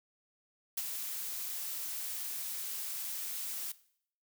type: noise with ADSR envelope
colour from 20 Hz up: blue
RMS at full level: -33 dBFS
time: 0.77-3.72 s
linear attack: 8 ms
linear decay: 35 ms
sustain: -6 dB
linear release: 4 ms
effects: noise-tail reverb RT60 0.6 s tail -18 dB re dry